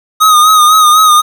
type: tone with vibrato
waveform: square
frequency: 1244.5 Hz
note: D#6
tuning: in tune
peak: -4 dBFS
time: 0.2-1.22 s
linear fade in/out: 20 ms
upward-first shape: sine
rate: 4 Hz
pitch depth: 48 cents each way
effects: 7-bit